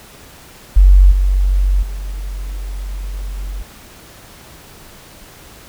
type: tone with level steps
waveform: sine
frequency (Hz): 47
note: F#1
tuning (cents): +28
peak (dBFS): -3 / -10 / -21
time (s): 0.76-3.63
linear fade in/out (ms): 10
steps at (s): 1.11 / 1.82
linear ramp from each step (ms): 10
effects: pink hiss -40 dBFS RMS until 5.68 s